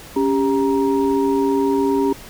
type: tone cluster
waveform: sine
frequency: 277 / 397.2 / 940 Hz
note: C#4 / G4 / A#5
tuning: -1 / +23 / +14 cents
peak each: -18 / -18 / -24 dBFS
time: 0.16-2.13 s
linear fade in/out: 5 ms
effects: pink hiss -39 dBFS RMS until 2.29 s